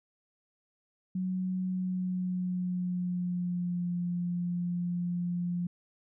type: tone with pitch glide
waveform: sine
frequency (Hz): 185 to 175.53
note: F#3 to F3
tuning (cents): 0 to +9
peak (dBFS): -29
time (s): 1.15-5.67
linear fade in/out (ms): 5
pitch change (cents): -91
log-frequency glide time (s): 1.65-3.92
effects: none